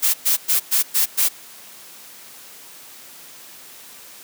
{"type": "noise bursts", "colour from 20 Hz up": "blue", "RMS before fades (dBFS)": -17, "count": 6, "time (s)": [0.02, 1.29], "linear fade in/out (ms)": 20, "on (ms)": 120, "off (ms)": 110, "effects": ["white hiss -42 dBFS RMS until 4.23 s", "high-pass 150 Hz 12 dB/octave"]}